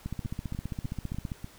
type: two click trains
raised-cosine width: 5 ms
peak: -24 / -21 dBFS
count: 5 / 20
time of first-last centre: 0.25-1.444 / 0.06-1.318 s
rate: 3.35 / 15.1 Hz
effects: pink hiss -54 dBFS RMS until 1.58 s